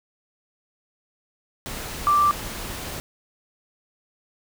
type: tone in noise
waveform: sine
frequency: 1174.7 Hz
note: D6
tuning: in tune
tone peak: -15 dBFS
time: 2.07-2.31 s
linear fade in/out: 0 ms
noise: pink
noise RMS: -33 dBFS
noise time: 1.66-3 s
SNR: +15 dB
effects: none